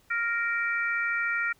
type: harmonic tone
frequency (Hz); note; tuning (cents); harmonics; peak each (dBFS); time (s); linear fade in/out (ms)
466.2; A#4; 0; 3 / 4 / 5; -28 / -30 / -32; 0.1-1.53; 10
effects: pink hiss -63 dBFS RMS until 1.59 s